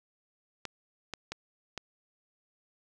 clicks, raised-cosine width 0.2 ms, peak -19 dBFS, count 4, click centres 0.653 / 1.137 / 1.32 / 1.777 s, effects none

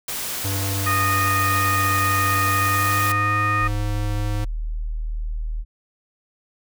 white noise, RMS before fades -28 dBFS, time 0.08-3.12 s, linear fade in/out 2 ms
square tone with pitch glide, 98 to 103.83 Hz, G2 to G#2, 0 to 0 cents, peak -24 dBFS, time 0.44-4.45 s, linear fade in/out 10 ms, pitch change +100 cents, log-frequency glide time 2.53-3.37 s
harmonic tone, 617 Hz, D#5, 15 cents flat, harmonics 2 / 3 / 4, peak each -20 / -25 / -29 dBFS, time 0.86-3.68 s, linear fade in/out 10 ms
sine tone, 39 Hz, D#1, 5 cents sharp, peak -23 dBFS, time 3.59-5.65 s, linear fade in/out 50 ms
effects none

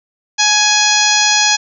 harmonic tone with a mistuned harmonic, 835 Hz, G#5, 9 cents sharp, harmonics 1 / 2 / 3 / 4 / 5 / 6 / 7 / 8, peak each -18 / -18 / -18 / -18 / -18 / -18 / -18 / -18 dBFS, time 0.38-1.57 s, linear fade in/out 20 ms, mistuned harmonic 1, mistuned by +19 cents, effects none

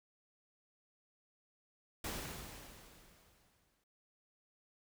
pink noise with exponential decay, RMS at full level -40 dBFS, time 2.04-3.84 s, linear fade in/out 5 ms, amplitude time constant 390 ms, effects none

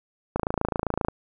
click train, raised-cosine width 1 ms, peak -10 dBFS, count 21, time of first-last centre 0.36-1.085 s, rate 27.6 Hz, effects none

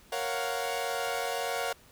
sawtooth chord, Gb major seventh, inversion first, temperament equal, 466.2 / 554.4 / 698.5 / 740 Hz, Bb4 / Db5 / F5 / Gb5, 0 / 0 / 0 / 0 cents, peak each -32 dBFS, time 0.12-1.73 s, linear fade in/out 5 ms, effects pink hiss -58 dBFS RMS until 1.91 s

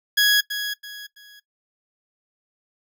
20% pulse tone with echo, 1666 Hz, G#6, 5 cents sharp, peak -10 dBFS, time 0.17-0.41 s, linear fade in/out 10 ms, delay 330 ms, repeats 3, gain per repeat -10 dB, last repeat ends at 1.4 s, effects noise-tail reverb RT60 0.1 s tail -17 dB re dry

